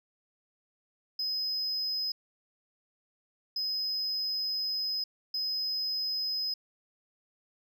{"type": "tone bursts at uneven times", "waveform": "sine", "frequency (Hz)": 5060, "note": "D#8", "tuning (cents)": 28, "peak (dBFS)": -27, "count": 3, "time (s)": [[1.19, 2.12], [3.56, 5.04], [5.34, 6.54]], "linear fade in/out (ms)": 5, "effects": ["tanh soft clip ceiling -28 dBFS"]}